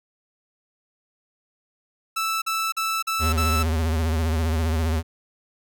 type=tone bursts; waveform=sawtooth; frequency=1318.5 Hz; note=E6; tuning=in tune; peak=-19 dBFS; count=5; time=2.16-3.632 s; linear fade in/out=10 ms; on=260 ms; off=43 ms
type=tone with vibrato; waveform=square; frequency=80.3 Hz; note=E2; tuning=45 cents flat; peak=-21 dBFS; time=3.19-5.03 s; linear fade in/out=50 ms; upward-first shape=sine; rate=15 Hz; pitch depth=78 cents each way
effects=none